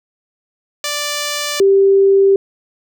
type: tone pair in turn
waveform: 5% pulse / sine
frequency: 587.3 / 392 Hz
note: D5 / G4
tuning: 0 / 0 cents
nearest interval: perfect fifth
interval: 700 cents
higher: first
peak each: -7 dBFS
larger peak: neither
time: 0.84-1.6 / 1.6-2.36 s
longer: neither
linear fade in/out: 2 ms
effects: none